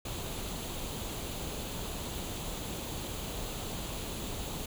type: noise with comb filter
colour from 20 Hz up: pink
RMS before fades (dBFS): -38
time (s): 0.05-4.66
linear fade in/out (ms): 5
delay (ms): 0.28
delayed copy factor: +0.5
effects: none